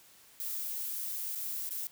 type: noise with dropouts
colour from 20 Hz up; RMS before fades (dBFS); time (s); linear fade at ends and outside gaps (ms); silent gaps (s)
violet; -37; 0.4-1.87; 0; 1.35-1.356 / 1.692-1.708
effects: white hiss -59 dBFS RMS until 1.91 s